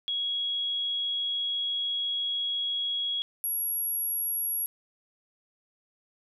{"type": "tone pair in turn", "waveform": "sine", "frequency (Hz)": [3322, 11294], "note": ["G#7", "F9"], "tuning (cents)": [0, 18], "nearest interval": "octave + major sixth", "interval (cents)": 2118, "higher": "second", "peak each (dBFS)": -27, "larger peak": "neither", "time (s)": [[0.08, 3.22], [3.44, 4.66]], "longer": "first", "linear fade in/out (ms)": 0, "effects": []}